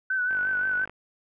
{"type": "tone with vibrato", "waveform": "sine", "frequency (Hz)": 1505, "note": "F#6", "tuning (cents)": 29, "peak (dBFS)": -23, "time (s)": [0.1, 0.85], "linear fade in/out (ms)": 5, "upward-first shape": "sine", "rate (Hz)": 5.7, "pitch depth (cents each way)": 44}
{"type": "click train", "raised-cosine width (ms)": 0.5, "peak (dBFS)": -26, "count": 30, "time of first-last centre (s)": [0.31, 0.896], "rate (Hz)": 49.5}
{"effects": []}